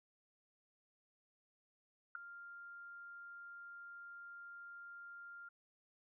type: tone with ADSR envelope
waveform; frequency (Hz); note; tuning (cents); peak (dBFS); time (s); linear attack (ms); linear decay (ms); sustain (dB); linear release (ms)
sine; 1396.9; F6; 0; -35; 2.15-5.49; 4; 3; -15; 8
effects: none